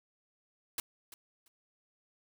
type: noise with echo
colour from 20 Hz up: white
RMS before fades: -35 dBFS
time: 0.78-0.8 s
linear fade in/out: 2 ms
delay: 340 ms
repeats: 2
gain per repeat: -15 dB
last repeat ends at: 1.48 s
effects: none